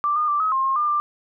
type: tone with pitch steps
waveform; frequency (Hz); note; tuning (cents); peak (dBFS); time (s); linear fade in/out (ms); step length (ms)
sine; 1175 / 1219 / 1174 / 1274 / 1063 / 1071 / 1201 / 1186; D6 / D#6 / D6 / D#6 / C6 / C6 / D6 / D6; +1 / -36 / -1 / +41 / +27 / +40 / +38 / +17; -18; 0.04-1; 0; 120
effects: none